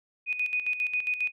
sine tone with tremolo, 2485 Hz, D#7, 3 cents flat, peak -24 dBFS, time 0.26-1.32 s, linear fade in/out 50 ms, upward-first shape square, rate 7.4 Hz, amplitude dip 65%, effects none

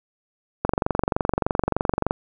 click train, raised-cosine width 1 ms, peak -6 dBFS, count 35, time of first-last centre 0.65-2.109 s, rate 23.3 Hz, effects none

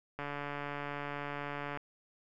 click train, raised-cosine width 0.5 ms, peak -24 dBFS, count 229, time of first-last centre 0.19-1.773 s, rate 144 Hz, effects none

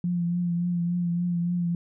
sine tone with vibrato, 174 Hz, F3, 6 cents flat, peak -23 dBFS, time 0.04-1.75 s, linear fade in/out 2 ms, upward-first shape triangle, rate 3.5 Hz, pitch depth 35 cents each way, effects none

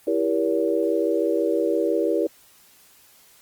sine chord, E diminished seventh, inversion none, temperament just, 329.6 / 395.6 / 474.7 / 569.6 Hz, E4 / G4 / Bb4 / Db5, 0 / +16 / +31 / +47 cents, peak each -24 / -25 / -24 / -26 dBFS, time 0.07-2.27 s, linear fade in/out 5 ms, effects white hiss -54 dBFS RMS until 3.41 s + Opus 24 kbps

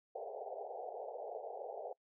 white band-pass noise, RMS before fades -45 dBFS, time 0.15-1.93 s, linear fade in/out 5 ms, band 410 to 810 Hz, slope 96 dB/octave, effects noise-tail reverb RT60 0.1 s tail -25 dB re dry

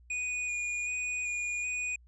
square tone with vibrato, 2457 Hz, D#7, 22 cents flat, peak -32 dBFS, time 0.1-1.96 s, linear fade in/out 5 ms, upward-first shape square, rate 1.3 Hz, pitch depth 12 cents each way, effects added 60 Hz sine -55 dBFS peak until 2.07 s + resampled to 22050 Hz

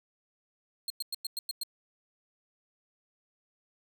sawtooth tone bursts, 4219 Hz, C8, 14 cents sharp, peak -29 dBFS, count 7, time 0.88-1.634 s, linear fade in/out 2 ms, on 22 ms, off 100 ms, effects none

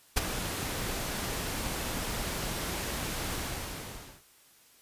pink noise with ADSR envelope, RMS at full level -23 dBFS, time 0.16-4.24 s, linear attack 15 ms, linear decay 20 ms, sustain -11 dB, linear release 920 ms, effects white hiss -60 dBFS RMS until 4.81 s + resampled to 32000 Hz

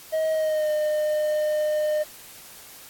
triangle tone with pitch glide, 633 to 607.9 Hz, D#5 to D#5, +30 to -40 cents, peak -19 dBFS, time 0.12-2.04 s, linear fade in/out 20 ms, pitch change -70 cents, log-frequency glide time 0.32-0.71 s, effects white hiss -45 dBFS RMS until 2.89 s + AAC 64 kbps

